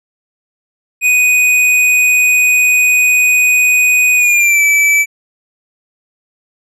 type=tone with pitch glide; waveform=square; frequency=2489 to 2309 Hz; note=D#7 to D7; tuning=0 to -30 cents; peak=-8 dBFS; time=1.01-5.06 s; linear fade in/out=50 ms; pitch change=-130 cents; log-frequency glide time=4.15-4.63 s; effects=low-pass 12000 Hz 12 dB/octave